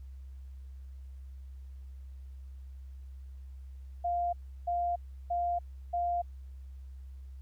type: tone bursts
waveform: sine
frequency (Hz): 698.5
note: F5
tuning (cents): 0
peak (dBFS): -28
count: 4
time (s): 4.04-6.22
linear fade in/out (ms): 10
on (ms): 290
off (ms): 340
effects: added 66 Hz sine -43 dBFS peak until 7.41 s + pink hiss -73 dBFS RMS until 7.41 s